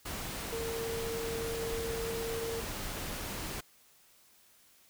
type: tone in noise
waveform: sine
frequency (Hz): 457.2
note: A#4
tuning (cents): -34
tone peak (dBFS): -35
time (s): 0.52-2.61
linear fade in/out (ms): 10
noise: pink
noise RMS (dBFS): -39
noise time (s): 0.05-3.61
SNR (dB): +1
effects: white hiss -63 dBFS RMS until 4.89 s